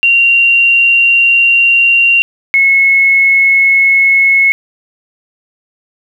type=tone pair in turn; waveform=sine; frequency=2762 / 2185 Hz; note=F7 / C#7; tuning=-20 / -26 cents; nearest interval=major third; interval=406 cents; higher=first; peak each=-5 dBFS; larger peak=neither; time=0.03-2.22 / 2.54-4.52 s; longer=first; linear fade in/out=0 ms; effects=7-bit